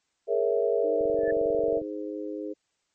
sine chord, A# half-diminished seventh, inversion third, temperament equal, 415.3 / 466.2 / 554.4 / 659.3 Hz, G#4 / A#4 / C#5 / E5, 0 / 0 / 0 / 0 cents, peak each -27 / -25 / -30 / -29 dBFS, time 0.27-1.82 s, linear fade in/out 50 ms
harmonic tone, 103.83 Hz, G#2, in tune, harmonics 3 / 4 / 5, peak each -34 / -36 / -38 dBFS, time 0.83-2.54 s, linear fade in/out 20 ms
click train, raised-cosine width 3 ms, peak -31 dBFS, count 19, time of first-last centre 1.01-1.817 s, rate 22.3 Hz
sine tone with exponential growth, 1742 Hz, A6, 18 cents flat, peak -30 dBFS, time 1.16-1.31 s, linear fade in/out 5 ms, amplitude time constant 32 ms
effects white hiss -75 dBFS RMS until 2.94 s + MP3 32 kbps

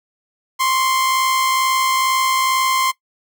sawtooth tone pair together, 1046.5 / 1108.7 Hz, C6 / C#6, 0 / 0 cents, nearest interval minor second, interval 100 cents, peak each -12 / -23 dBFS, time 0.59-2.92 s, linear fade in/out 20 ms, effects noise-tail reverb RT60 0.1 s tail -19 dB re dry

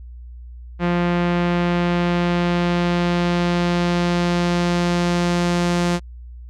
sawtooth tone with low-pass filter sweep, 174.6 Hz, F3, in tune, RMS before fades -19 dBFS, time 0.79-6 s, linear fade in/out 50 ms, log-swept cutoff 2400 to 7200 Hz, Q 1, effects added 60 Hz sine -34 dBFS peak until 6.49 s

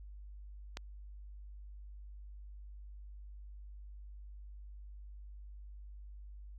click, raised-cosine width 0.2 ms, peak -23 dBFS, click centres 0.771 s, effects added 50 Hz sine -47 dBFS peak until 6.58 s

